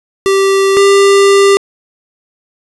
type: tone pair in turn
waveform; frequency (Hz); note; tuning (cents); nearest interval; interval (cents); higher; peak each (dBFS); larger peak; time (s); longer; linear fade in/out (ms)
square; 390 / 396.6; G4 / G4; -9 / +20; unison; 29; second; -8 / -5; second; 0.26-0.77 / 0.77-1.57; second; 0
effects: resampled to 24000 Hz + 7-bit